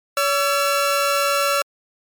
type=tone pair together; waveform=sawtooth; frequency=566.8 / 1348 Hz; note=C#5 / E6; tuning=+38 / +38 cents; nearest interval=octave + minor third; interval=1500 cents; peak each=-16 dBFS; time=0.17-1.62 s; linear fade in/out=2 ms; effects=MP3 96 kbps